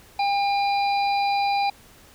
harmonic tone, 803 Hz, G5, 41 cents sharp, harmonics 1 / 3 / 5 / 6, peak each -20 / -30 / -34 / -36 dBFS, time 0.19-1.7 s, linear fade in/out 5 ms, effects pink hiss -51 dBFS RMS until 2.14 s

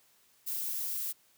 violet noise, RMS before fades -35 dBFS, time 0.46-1.13 s, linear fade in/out 20 ms, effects white hiss -66 dBFS RMS until 1.37 s + high-pass 60 Hz 12 dB/octave

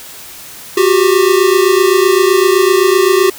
square tone pair together, 364.2 / 392 Hz, F#4 / G4, -27 / 0 cents, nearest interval minor second, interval 127 cents, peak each -11 dBFS, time 0.77-3.3 s, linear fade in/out 5 ms, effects white hiss -32 dBFS RMS until 3.38 s

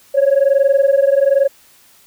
sine tone pair together, 541.9 / 563 Hz, C#5 / C#5, -39 / +27 cents, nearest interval minor second, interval 66 cents, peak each -11 dBFS, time 0.14-1.48 s, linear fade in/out 20 ms, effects tanh soft clip ceiling -6 dBFS + white hiss -49 dBFS RMS until 2.06 s

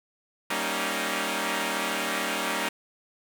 5% pulse chord, Eb dominant seventh, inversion first, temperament equal with one note detuned, 193.75 / 233.1 / 277.2 / 311.1 Hz, G3 / Bb3 / Db4 / Eb4, -20 / 0 / 0 / 0 cents, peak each -21 dBFS, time 0.5-2.69 s, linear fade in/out 5 ms, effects none

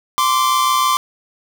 45% pulse tone pair together, 1040.7 / 1167 Hz, C6 / D6, -10 / -11 cents, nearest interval major second, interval 199 cents, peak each -16 dBFS, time 0.18-0.97 s, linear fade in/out 0 ms, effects none

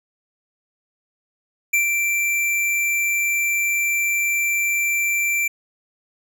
square tone with ADSR envelope, 2349 Hz, D7, in tune, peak -15 dBFS, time 1.73-5.48 s, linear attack 9 ms, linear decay 110 ms, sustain -4 dB, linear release 7 ms, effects none

